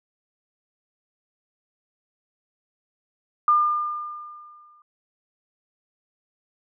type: tone with exponential decay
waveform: sine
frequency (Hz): 1204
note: D6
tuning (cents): +43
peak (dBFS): -13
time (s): 3.48-4.82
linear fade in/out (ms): 2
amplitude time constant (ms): 290
effects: none